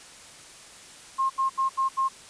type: tone bursts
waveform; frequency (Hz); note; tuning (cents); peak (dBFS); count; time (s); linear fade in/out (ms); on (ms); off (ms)
sine; 1068; C6; +35; -21; 5; 1.18-2.088; 20; 120; 77
effects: white hiss -47 dBFS RMS until 2.29 s + resampled to 22050 Hz